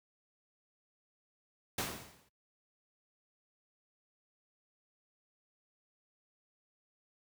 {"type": "noise with exponential decay", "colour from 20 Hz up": "pink", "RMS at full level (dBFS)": -32, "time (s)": [1.78, 2.29], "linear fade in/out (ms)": 5, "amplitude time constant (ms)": 110, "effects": ["noise-tail reverb RT60 0.1 s tail -20 dB re dry", "high-pass 80 Hz 12 dB/octave"]}